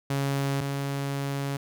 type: tone pair in turn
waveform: sawtooth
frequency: 138.59 / 139.39 Hz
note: C#3 / C#3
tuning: 0 / +10 cents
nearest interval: unison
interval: 10 cents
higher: second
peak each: -21 / -24 dBFS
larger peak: first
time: 0.1-0.61 / 0.61-1.57 s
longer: second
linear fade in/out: 5 ms
effects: none